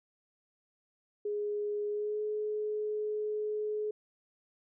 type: tone with pitch glide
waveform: sine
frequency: 415.3 to 424.3 Hz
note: G#4 to G#4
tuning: 0 to +37 cents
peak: -31 dBFS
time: 1.25-3.91 s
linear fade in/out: 5 ms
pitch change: +37 cents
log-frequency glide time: 1.89-2.21 s
effects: none